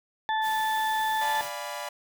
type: harmonic tone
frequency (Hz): 875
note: A5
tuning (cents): -10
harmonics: 1 / 2 / 4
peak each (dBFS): -25 / -31 / -37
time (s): 0.29-1.41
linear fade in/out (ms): 0
type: noise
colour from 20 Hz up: white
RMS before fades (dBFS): -41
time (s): 0.41-1.51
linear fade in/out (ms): 50
type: chord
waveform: sawtooth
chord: D diminished seventh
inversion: none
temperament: equal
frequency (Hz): 587.3 / 698.5 / 830.6 / 987.8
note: D5 / F5 / Ab5 / Cb6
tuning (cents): 0 / 0 / 0 / 0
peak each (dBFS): -34 / -37 / -36 / -34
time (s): 1.21-1.89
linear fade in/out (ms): 5
effects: none